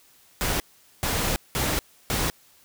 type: noise bursts at uneven times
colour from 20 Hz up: pink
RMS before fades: -25 dBFS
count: 4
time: 0.41-0.6 / 1.03-1.36 / 1.55-1.79 / 2.1-2.3 s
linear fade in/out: 0 ms
effects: white hiss -57 dBFS RMS until 2.64 s